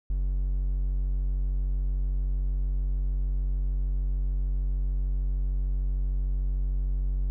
triangle tone, 46.63 Hz, F#1, 14 cents sharp, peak -22 dBFS, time 0.1-7.3 s, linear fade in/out 0 ms, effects none

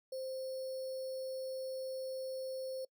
sine tone with sample-and-hold, 523.3 Hz, C5, in tune, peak -38 dBFS, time 0.12-2.85 s, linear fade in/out 5 ms, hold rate 4900 Hz, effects noise-tail reverb RT60 0.1 s tail -24 dB re dry

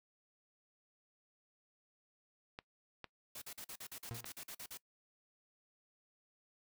clicks, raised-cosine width 0.3 ms, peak -29 dBFS, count 3, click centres 2.589 / 3.043 / 4.244 s
white noise bursts, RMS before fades -48 dBFS, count 13, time 3.35-4.774 s, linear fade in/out 5 ms, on 68 ms, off 45 ms
40% pulse tone with exponential decay, 116.8 Hz, A#2, 4 cents sharp, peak -38 dBFS, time 4.11-4.32 s, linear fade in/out 0 ms, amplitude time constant 45 ms
effects noise-tail reverb RT60 0.1 s tail -21 dB re dry

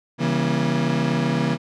35% pulse chord, C# diminished seventh, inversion none, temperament just, 138.59 / 166.31 / 199.57 / 239.5 Hz, C#3 / E3 / G3 / Bb3, 0 / +16 / +31 / +47 cents, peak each -23 / -22 / -28 / -22 dBFS, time 0.18-1.58 s, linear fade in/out 50 ms, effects low-pass 5000 Hz 12 dB/octave

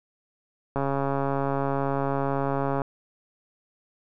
click train, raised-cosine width 1 ms, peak -13 dBFS, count 285, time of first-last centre 0.76-2.818 s, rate 138 Hz, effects none

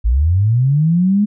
sine linear sweep, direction up, 50.9 to 212.2 Hz, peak -10 dBFS, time 0.04-1.26 s, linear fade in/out 20 ms, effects none

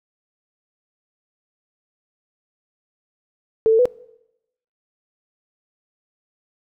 sine tone with pitch steps, 443.5 / 446.7 / 495.6 Hz, A4 / A4 / B4, +14 / +26 / +6 cents, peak -11 dBFS, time 3.66-3.855 s, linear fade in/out 0 ms, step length 65 ms, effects noise-tail reverb RT60 0.9 s tail -23 dB re dry

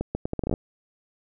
accelerating click train, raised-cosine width 2 ms, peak -13 dBFS, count 11, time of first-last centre 0.01-0.538 s, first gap 140 ms, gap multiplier 0.75, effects none

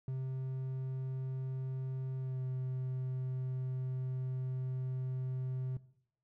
triangle tone with pitch glide, 131.2 to 129.24 Hz, C3 to C3, +5 to -21 cents, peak -33 dBFS, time 0.08-5.77 s, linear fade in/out 2 ms, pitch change -26 cents, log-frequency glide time 2.18-2.43 s, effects noise-tail reverb RT60 0.7 s tail -18 dB re dry

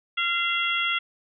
harmonic tone with a mistuned harmonic, 688 Hz, F5, 26 cents flat, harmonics 2 / 3 / 4 / 5, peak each -28 / -28 / -28 / -28 dBFS, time 0.17-0.99 s, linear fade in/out 10 ms, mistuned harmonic 5, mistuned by -57 cents, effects none

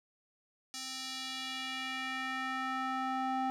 square tone with band-pass filter sweep, 261.6 Hz, C4, in tune, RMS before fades -37 dBFS, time 0.74-3.5 s, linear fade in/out 0 ms, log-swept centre 5700 to 800 Hz, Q 1.6, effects none

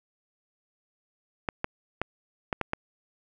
clicks, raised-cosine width 0.5 ms, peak -12 dBFS, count 6, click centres 1.488 / 1.644 / 2.016 / 2.528 / 2.613 / 2.734 s, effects none

